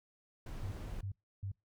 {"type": "noise", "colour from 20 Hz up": "brown", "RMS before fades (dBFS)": -43, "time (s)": [0.46, 1.01], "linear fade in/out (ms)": 5}
{"type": "tone bursts", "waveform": "sine", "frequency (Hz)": 97.9, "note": "G2", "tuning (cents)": -2, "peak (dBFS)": -37, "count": 3, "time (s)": [0.63, 1.517], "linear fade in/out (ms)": 5, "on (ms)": 89, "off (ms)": 310}
{"effects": ["noise-tail reverb RT60 0.2 s tail -24 dB re dry"]}